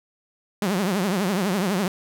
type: tone with vibrato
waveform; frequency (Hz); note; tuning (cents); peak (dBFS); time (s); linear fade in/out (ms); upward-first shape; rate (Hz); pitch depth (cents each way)
sawtooth; 192.2; G3; -34; -17; 0.62-1.88; 2; triangle; 12; 210
effects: none